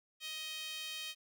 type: tone with high-pass filter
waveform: sawtooth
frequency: 627 Hz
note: D#5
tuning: 13 cents sharp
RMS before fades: -43 dBFS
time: 0.2-1.15 s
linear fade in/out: 50 ms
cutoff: 3000 Hz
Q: 2.7
effects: none